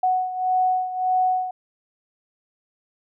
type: beating tone pair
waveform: sine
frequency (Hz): 740 / 741.7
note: F#5 / F#5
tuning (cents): 0 / +4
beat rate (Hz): 1.7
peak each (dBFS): -20 / -25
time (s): 0.03-1.51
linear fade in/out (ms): 5
effects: none